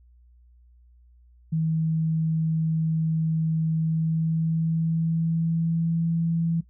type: tone with pitch glide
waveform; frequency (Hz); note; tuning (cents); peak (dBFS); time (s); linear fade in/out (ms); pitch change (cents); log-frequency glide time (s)
sine; 160 to 165.93; D#3 to E3; +49 to +12; -21; 1.52-6.61; 10; +63; 3.75-6.07
effects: noise-tail reverb RT60 0.1 s tail -18 dB re dry + added 60 Hz sine -52 dBFS peak until 6.69 s